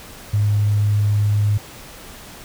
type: tone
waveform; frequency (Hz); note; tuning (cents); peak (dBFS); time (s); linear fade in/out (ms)
sine; 103.83; G#2; 0; -14; 0.33-1.58; 10
effects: pink hiss -39 dBFS RMS until 2.44 s